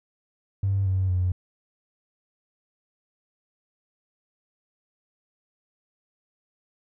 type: tone with pitch steps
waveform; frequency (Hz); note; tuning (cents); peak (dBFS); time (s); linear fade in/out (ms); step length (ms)
triangle; 98 / 94.28 / 90.7; G2 / F#2 / F#2; 0 / +33 / -34; -17; 0.63-1.32; 5; 230
effects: tanh soft clip ceiling -18 dBFS